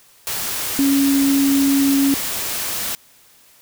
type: tone in noise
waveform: sine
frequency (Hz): 276.6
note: C#4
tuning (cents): -4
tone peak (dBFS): -13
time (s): 0.79-2.14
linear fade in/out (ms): 0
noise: white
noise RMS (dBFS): -24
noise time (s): 0.27-2.95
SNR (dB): +8
effects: white hiss -51 dBFS RMS until 3.61 s